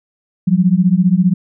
sine beating tone pair, 174.61 / 189.61 Hz, F3 / F#3, 0 / +43 cents, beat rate 15 Hz, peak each -12 dBFS, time 0.47-1.34 s, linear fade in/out 10 ms, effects none

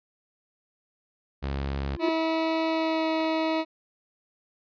sawtooth tone, 68.9 Hz, C#2, 10 cents flat, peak -24 dBFS, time 1.42-1.97 s, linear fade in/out 20 ms
triangle tone with exponential growth, 343.9 Hz, F4, 27 cents flat, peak -19 dBFS, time 1.83-2.09 s, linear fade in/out 5 ms, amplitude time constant 56 ms
20% pulse tone with pitch glide, 323.1 to 319.8 Hz, E4 to D#4, -35 to +48 cents, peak -19 dBFS, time 1.99-3.65 s, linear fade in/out 50 ms, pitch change -17 cents, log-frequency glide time 2.67-3.09 s
clicks, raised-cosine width 0.3 ms, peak -29 dBFS, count 2, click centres 3.204 / 3.245 s
effects resampled to 11025 Hz

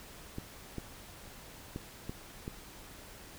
clicks, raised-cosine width 3 ms, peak -25 dBFS, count 5, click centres 0.384 / 0.783 / 1.761 / 2.095 / 2.479 s, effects pink hiss -51 dBFS RMS until 3.38 s

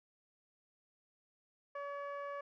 15% pulse tone with low-pass filter, 568 Hz, C#5, 42 cents sharp, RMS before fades -43 dBFS, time 1.75-2.41 s, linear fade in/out 5 ms, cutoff 1200 Hz, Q 0.93, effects none

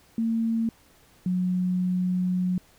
sine tone pair in turn, 226.9 / 181.92 Hz, A#3 / F#3, -47 / -29 cents, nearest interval major third, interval 382 cents, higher first, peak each -22 dBFS, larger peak neither, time 0.18-0.69 / 1.26-2.58 s, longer second, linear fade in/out 2 ms, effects pink hiss -58 dBFS RMS until 2.78 s

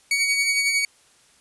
sawtooth tone with tremolo, 2248 Hz, C#7, 24 cents sharp, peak -14 dBFS, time 0.11-0.85 s, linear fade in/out 2 ms, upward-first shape sine, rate 11 Hz, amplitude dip 40%, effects white hiss -57 dBFS RMS until 1.4 s + resampled to 24000 Hz

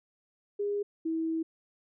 sine tone pair in turn, 408.3 / 324.1 Hz, G#4 / E4, -29 / -29 cents, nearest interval major third, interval 400 cents, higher first, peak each -28 dBFS, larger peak neither, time 0.59-0.83 / 1.05-1.43 s, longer second, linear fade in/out 10 ms, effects none

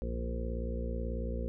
harmonic tone with a mistuned harmonic, 58.27 Hz, A#1, in tune, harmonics 1 / 2 / 3 / 4 / 6 / 7 / 8 / 9, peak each -34 / -46 / -44 / -42 / -47 / -49 / -44 / -44 dBFS, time 0.02-1.48 s, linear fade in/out 0 ms, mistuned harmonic 1, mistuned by +60 cents, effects none

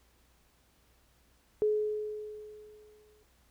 sine tone with exponential decay, 424.7 Hz, G#4, 39 cents sharp, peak -23 dBFS, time 1.62-3.23 s, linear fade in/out 0 ms, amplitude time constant 350 ms, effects added 60 Hz sine -68 dBFS peak until 3.5 s + pink hiss -68 dBFS RMS until 3.5 s

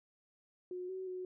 sine tone with pitch steps, 362.4 / 375.9 / 367.5 Hz, F#4 / F#4 / F#4, -36 / +27 / -12 cents, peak -39 dBFS, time 0.71-1.25 s, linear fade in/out 2 ms, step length 180 ms, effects none

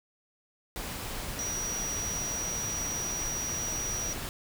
sine tone in noise, 5790 Hz, F#8, 38 cents flat, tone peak -32 dBFS, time 1.39-4.13 s, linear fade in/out 0 ms, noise pink, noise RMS -37 dBFS, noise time 0.76-4.29 s, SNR +2 dB, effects none

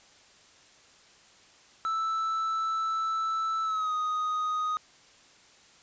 triangle tone with pitch glide, 1318.5 to 1247.4 Hz, E6 to D#6, 0 to +4 cents, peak -25 dBFS, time 1.85-4.77 s, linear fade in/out 0 ms, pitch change -96 cents, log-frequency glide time 3.63-3.93 s, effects white hiss -57 dBFS RMS until 5.82 s + resampled to 16000 Hz

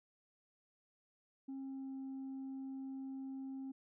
sine tone with pitch glide, 269.4 to 267.4 Hz, C#4 to C4, -49 to +38 cents, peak -40 dBFS, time 1.48-3.72 s, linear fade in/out 10 ms, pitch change -13 cents, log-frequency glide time 1.58-1.94 s, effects tanh soft clip ceiling -41 dBFS

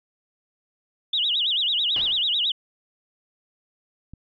sine tone with vibrato, 3322 Hz, G#7, in tune, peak -20 dBFS, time 1.13-2.52 s, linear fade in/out 5 ms, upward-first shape sine, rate 9.1 Hz, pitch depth 270 cents each way
pink noise with exponential decay, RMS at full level -34 dBFS, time 1.96-2.4 s, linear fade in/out 0 ms, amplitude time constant 95 ms
click, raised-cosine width 5 ms, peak -28 dBFS, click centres 4.136 s
effects resampled to 11025 Hz

